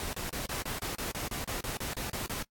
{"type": "noise bursts", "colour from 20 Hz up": "pink", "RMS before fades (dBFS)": -36, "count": 15, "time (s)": [0, 2.426], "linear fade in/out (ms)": 0, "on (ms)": 130, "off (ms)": 34, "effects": ["noise-tail reverb RT60 0.1 s tail -22 dB re dry", "AAC 64 kbps"]}